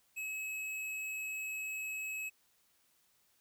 sine tone with tanh clipping, 2571 Hz, E7, 44 cents flat, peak -39 dBFS, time 0.16-2.3 s, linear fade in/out 20 ms, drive 16 dB, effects white hiss -72 dBFS RMS until 3.4 s

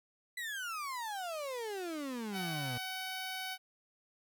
35% pulse exponential sweep, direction down, 2005 to 118 Hz, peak -36 dBFS, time 0.37-2.78 s, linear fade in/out 5 ms
10% pulse tone, 753 Hz, F#5, 30 cents sharp, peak -30 dBFS, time 2.32-3.58 s, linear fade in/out 50 ms
effects none

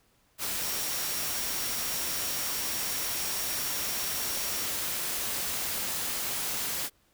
sine tone in noise, 5600 Hz, F8, 4 cents sharp, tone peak -39 dBFS, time 0.61-4.69 s, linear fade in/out 50 ms, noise white, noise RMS -32 dBFS, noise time 0.38-6.9 s, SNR -10 dB, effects pink hiss -67 dBFS RMS until 7.13 s

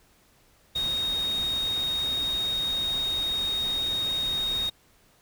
sine tone in noise, 3729 Hz, A#7, in tune, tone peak -25 dBFS, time 0.75-4.7 s, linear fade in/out 10 ms, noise pink, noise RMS -39 dBFS, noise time 0.75-4.7 s, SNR +11 dB, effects pink hiss -61 dBFS RMS until 5.21 s

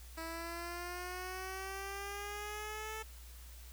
10% pulse linear sweep, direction up, 324.2 to 440 Hz, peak -33 dBFS, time 0.17-3.03 s, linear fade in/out 10 ms, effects added 60 Hz sine -50 dBFS peak until 3.72 s + white hiss -58 dBFS RMS until 3.72 s

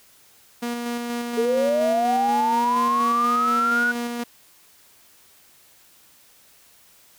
sawtooth tone with tremolo, 238.5 Hz, A#3, 40 cents sharp, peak -21 dBFS, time 0.62-4.24 s, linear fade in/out 10 ms, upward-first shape square, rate 4.2 Hz, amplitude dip 25%
sine linear sweep, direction up, 444.1 to 1475 Hz, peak -18 dBFS, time 1.37-3.92 s, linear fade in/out 10 ms
effects white hiss -54 dBFS RMS until 7.18 s

